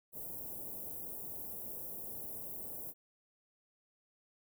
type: band-stop noise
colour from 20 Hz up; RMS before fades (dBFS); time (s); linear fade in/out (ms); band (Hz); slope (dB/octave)
white; -44; 0.12-2.94; 50; 680 to 12000; 24
effects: none